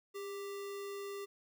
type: tone with sample-and-hold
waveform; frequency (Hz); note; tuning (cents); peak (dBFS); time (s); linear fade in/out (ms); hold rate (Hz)
sine; 401.2; G4; +40; -40; 0.14-1.26; 20; 1575
effects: none